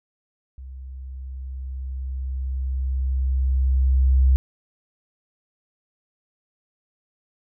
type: tone with level ramp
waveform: sine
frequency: 65.41 Hz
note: C2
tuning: in tune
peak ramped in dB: -35 to -12 dBFS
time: 0.58-4.36 s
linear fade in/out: 0 ms
effects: none